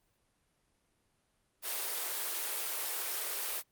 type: high-pass noise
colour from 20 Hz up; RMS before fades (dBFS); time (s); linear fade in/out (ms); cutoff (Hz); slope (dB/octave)
white; -36; 1.62-3.63; 50; 350; 48
effects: pink hiss -75 dBFS RMS until 3.71 s + Opus 32 kbps